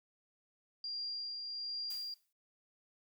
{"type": "tone with tremolo", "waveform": "sine", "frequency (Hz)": 4779, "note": "D8", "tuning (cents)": 29, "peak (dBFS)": -37, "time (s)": [0.84, 2.14], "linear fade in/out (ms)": 2, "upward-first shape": "triangle", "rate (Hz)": 1.3, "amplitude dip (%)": 35}
{"type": "noise with exponential decay", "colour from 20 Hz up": "blue", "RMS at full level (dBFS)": -47, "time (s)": [1.9, 2.33], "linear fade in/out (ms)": 5, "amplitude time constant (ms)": 92}
{"effects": ["noise-tail reverb RT60 0.2 s tail -19 dB re dry"]}